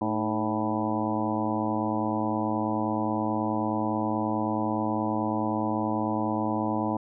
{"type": "harmonic tone with a mistuned harmonic", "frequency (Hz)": 109.4, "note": "A2", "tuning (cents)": -9, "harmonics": [1, 2, 3, 4, 5, 6, 7, 8, 9], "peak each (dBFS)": [-36, -30, -30, -40, -36, -36, -34, -35, -34], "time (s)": [0.01, 6.97], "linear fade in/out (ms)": 5, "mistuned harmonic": 3, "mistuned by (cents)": -71, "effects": []}